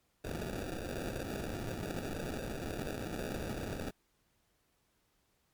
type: noise with sample-and-hold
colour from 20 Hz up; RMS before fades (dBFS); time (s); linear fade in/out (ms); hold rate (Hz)
white; -39; 0.24-3.91; 10; 1050
effects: pink hiss -75 dBFS RMS until 5.53 s + MP3 96 kbps